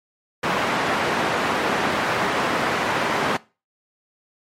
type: band-pass noise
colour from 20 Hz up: white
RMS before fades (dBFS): -22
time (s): 0.43-3.37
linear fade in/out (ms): 5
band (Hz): 150 to 1500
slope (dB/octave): 12
effects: noise-tail reverb RT60 0.3 s tail -20 dB re dry + MP3 64 kbps